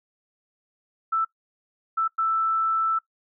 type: tone bursts at uneven times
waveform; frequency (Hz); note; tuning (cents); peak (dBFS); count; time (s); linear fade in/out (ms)
sine; 1323; E6; +6; -20; 3; 1.12-1.25 / 1.97-2.08 / 2.18-2.99; 10
effects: noise-tail reverb RT60 0.1 s tail -19 dB re dry